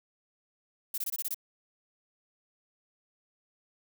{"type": "noise bursts", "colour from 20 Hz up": "violet", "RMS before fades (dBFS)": -33, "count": 7, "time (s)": [0.94, 1.345], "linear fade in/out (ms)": 5, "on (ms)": 39, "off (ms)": 22, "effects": []}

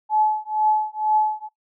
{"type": "tone with tremolo", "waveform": "sine", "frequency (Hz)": 858, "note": "A5", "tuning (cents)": -44, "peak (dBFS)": -14, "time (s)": [0.09, 1.49], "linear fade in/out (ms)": 50, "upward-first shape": "triangle", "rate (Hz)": 2.1, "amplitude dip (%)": 100, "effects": ["noise-tail reverb RT60 0.1 s tail -17 dB re dry"]}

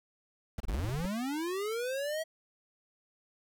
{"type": "noise bursts", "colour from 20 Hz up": "brown", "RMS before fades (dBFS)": -36, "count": 10, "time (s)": [0.58, 1.062], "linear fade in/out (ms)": 2, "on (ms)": 23, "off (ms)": 28}
{"type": "linear sweep", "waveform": "square", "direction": "up", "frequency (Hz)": [31.86, 650], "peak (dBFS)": -33, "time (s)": [0.67, 2.24], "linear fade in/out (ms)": 20}
{"effects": []}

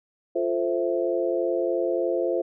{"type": "chord", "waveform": "sine", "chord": "F major seventh", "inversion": "none", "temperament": "equal", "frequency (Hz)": [349.2, 440, 523.3, 659.3], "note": ["F4", "A4", "C5", "E5"], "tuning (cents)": [0, 0, 0, 0], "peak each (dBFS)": [-26, -30, -26, -30], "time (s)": [0.35, 2.42], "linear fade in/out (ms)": 10, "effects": []}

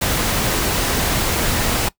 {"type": "noise", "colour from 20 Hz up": "pink", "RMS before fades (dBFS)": -19, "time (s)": [0.01, 1.89], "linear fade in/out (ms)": 10, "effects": ["noise-tail reverb RT60 0.1 s tail -20 dB re dry"]}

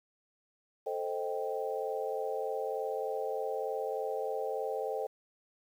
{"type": "chord", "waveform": "sine", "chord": "A half-diminished seventh", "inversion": "none", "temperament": "equal", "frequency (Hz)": [440, 523.3, 622.3, 784], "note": ["A4", "C5", "Eb5", "G5"], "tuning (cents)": [0, 0, 0, 0], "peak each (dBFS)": [-36, -37, -40, -39], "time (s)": [0.86, 5.07], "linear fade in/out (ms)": 10, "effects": ["10-bit"]}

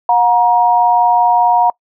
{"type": "tone pair together", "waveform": "sine", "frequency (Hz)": [721, 945.8], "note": ["F#5", "A#5"], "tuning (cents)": [-45, 25], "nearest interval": "perfect fourth", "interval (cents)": 470, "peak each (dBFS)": [-11, -10], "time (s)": [0.09, 1.7], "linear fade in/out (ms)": 2, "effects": ["noise-tail reverb RT60 0.1 s tail -24 dB re dry"]}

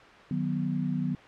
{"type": "chord", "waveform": "sine", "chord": "B major", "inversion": "first", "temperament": "just", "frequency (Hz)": [154.34, 185.21, 246.9], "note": ["D#3", "F#3", "B3"], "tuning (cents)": [-14, 2, 0], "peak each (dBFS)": -31, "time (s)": [0.31, 1.15], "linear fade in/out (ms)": 2, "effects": ["white hiss -49 dBFS RMS until 1.27 s", "low-pass 2000 Hz 12 dB/octave"]}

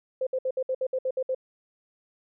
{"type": "tone bursts", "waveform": "sine", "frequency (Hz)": 519, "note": "C5", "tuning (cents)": -14, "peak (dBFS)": -24, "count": 10, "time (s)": [0.21, 1.348], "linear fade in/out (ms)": 5, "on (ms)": 58, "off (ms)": 62, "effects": []}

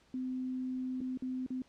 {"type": "tone with dropouts", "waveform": "sine", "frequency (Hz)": 256.6, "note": "C4", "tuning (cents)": -34, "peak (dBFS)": -34, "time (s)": [0.14, 1.62], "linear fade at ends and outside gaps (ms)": 2, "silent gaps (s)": [[1.006, 1.013], [1.174, 1.222], [1.464, 1.504]], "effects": ["pink hiss -66 dBFS RMS until 1.68 s", "low-pass 6000 Hz 12 dB/octave"]}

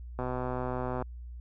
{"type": "click train", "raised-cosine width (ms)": 1, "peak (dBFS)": -20, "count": 106, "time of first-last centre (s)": [0.19, 1.023], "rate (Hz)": 126, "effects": ["added 60 Hz sine -40 dBFS peak until 1.4 s"]}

